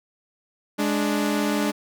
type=tone pair together; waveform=sawtooth; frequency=208.6 / 293.7 Hz; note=G#3 / D4; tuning=+8 / 0 cents; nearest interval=tritone; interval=592 cents; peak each=-20 dBFS; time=0.78-1.72 s; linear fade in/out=20 ms; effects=none